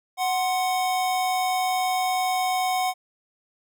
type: tone pair together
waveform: square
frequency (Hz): 741 / 1049.9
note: F#5 / C6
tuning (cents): +2 / +6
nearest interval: tritone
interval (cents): 604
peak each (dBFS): -23 / -32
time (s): 0.17-2.94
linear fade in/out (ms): 50
effects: none